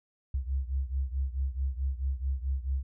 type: beating tone pair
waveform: sine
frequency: 65.41 / 70.01 Hz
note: C2 / C#2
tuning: 0 / +18 cents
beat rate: 4.6 Hz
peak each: -30 / -33 dBFS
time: 0.34-2.83 s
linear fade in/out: 5 ms
effects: none